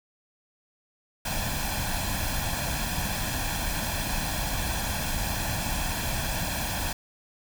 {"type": "noise with comb filter", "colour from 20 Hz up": "pink", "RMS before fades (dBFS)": -29, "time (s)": [1.25, 6.93], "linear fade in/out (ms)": 5, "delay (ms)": 1.2, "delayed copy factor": 0.7, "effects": []}